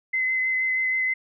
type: tone with vibrato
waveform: sine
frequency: 2046 Hz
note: C7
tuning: 39 cents flat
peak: -21 dBFS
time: 0.13-1.14 s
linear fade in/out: 10 ms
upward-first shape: sine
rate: 6.3 Hz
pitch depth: 14 cents each way
effects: none